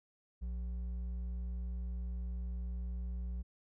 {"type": "tone with hard clipping", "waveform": "sine", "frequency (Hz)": 60.1, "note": "B1", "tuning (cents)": -46, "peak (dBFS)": -38, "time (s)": [0.41, 3.43], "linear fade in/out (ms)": 20, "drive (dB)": 5, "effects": []}